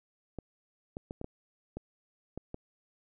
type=clicks; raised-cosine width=2 ms; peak=-25 dBFS; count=8; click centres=0.387 / 0.969 / 1.109 / 1.214 / 1.244 / 1.77 / 2.376 / 2.544 s; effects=none